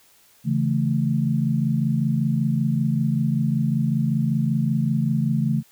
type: chord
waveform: sine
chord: A major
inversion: first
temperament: equal with one note detuned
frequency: 139.56 / 164.81 / 220 Hz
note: C#3 / E3 / A3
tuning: +12 / 0 / 0 cents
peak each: -22 / -24 / -23 dBFS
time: 0.44-5.63 s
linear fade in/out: 50 ms
effects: white hiss -56 dBFS RMS until 5.71 s